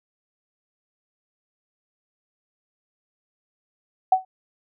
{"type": "tone with exponential decay", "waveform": "sine", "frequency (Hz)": 752, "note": "F#5", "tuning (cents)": 28, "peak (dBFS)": -9, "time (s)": [4.12, 4.25], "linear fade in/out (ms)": 5, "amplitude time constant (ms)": 27, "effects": []}